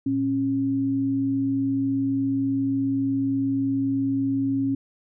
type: tone pair together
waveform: sine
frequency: 116.2 / 272.8 Hz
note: A#2 / C#4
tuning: -5 / -28 cents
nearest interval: octave + minor third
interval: 1477 cents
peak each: -31 / -21 dBFS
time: 0.06-4.75 s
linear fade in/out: 5 ms
effects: none